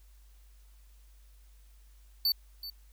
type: tone with echo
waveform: square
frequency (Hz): 4500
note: C#8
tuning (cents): +25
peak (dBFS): -25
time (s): 2.25-2.32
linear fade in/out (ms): 2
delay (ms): 380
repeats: 1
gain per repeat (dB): -14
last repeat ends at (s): 2.7
effects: added 50 Hz sine -54 dBFS peak until 2.92 s + white hiss -68 dBFS RMS until 2.92 s